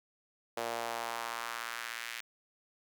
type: tone with high-pass filter sweep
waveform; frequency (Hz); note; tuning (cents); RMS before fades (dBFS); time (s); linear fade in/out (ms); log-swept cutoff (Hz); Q
sawtooth; 116.7; A#2; +2; -39; 0.57-2.21; 5; 550 to 2100; 1.7
effects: none